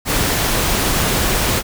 pink noise, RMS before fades -17 dBFS, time 0.05-1.63 s, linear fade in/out 50 ms, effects none

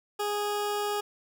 20% pulse tone, 413.7 Hz, G#4, 7 cents flat, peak -23 dBFS, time 0.19-1.01 s, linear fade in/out 10 ms, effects none

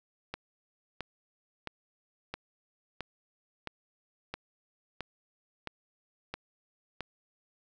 click train, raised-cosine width 0.3 ms, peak -20 dBFS, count 11, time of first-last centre 0.34-7.007 s, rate 1.5 Hz, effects none

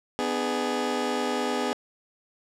20% pulse chord, G# diminished, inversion first, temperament just, 249.2 / 299 / 415.3 Hz, B3 / D4 / G#4, +16 / +31 / 0 cents, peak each -24 / -28 / -24 dBFS, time 0.19-1.73 s, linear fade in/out 0 ms, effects low-pass 8000 Hz 12 dB/octave

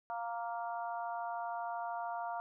harmonic tone, 233.1 Hz, A#3, in tune, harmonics 3 / 4 / 5 / 6, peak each -39 / -41 / -47 / -48 dBFS, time 0.1-2.4 s, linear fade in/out 0 ms, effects none

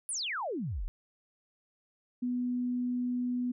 sine exponential sweep, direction down, 10890 to 30.09 Hz, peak -32 dBFS, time 0.09-0.88 s, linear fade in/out 0 ms
sine tone, 246.9 Hz, B3, in tune, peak -29 dBFS, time 2.22-3.52 s, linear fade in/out 10 ms
effects none

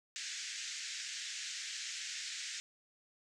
white band-pass noise, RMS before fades -43 dBFS, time 0.16-2.6 s, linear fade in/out 0 ms, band 1600 to 7400 Hz, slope 48 dB/octave, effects none

